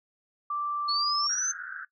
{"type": "tone", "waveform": "sine", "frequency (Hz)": 1173, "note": "D6", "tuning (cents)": -2, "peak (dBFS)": -28, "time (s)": [0.5, 1.27], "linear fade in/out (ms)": 5}
{"type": "linear sweep", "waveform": "sine", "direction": "up", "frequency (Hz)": [4302, 6272], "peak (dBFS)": -26, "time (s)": [0.88, 1.52], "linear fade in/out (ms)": 10}
{"type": "band-pass noise", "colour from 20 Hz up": "white", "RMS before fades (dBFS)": -39, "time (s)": [1.29, 1.85], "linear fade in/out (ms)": 5, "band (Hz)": [1400, 1600], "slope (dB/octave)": 96}
{"effects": ["noise-tail reverb RT60 0.1 s tail -17 dB re dry"]}